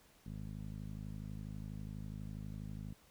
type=tone with low-pass filter; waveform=15% pulse; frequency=52.2 Hz; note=G#1; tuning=10 cents sharp; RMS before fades=-45 dBFS; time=0.26-2.93 s; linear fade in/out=5 ms; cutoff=220 Hz; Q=1.6; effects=pink hiss -66 dBFS RMS until 3.1 s